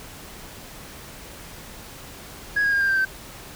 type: tone with pitch steps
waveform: sine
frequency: 1661.2 / 1638.3 / 1615.8 / 1593.5 / 1571.6 / 1550 Hz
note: G#6 / G#6 / G#6 / G6 / G6 / G6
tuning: 0 / -24 / -48 / +28 / +4 / -20 cents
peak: -16 dBFS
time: 2.56-3.052 s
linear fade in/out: 10 ms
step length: 82 ms
effects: tanh soft clip ceiling -16 dBFS + pink hiss -41 dBFS RMS until 3.55 s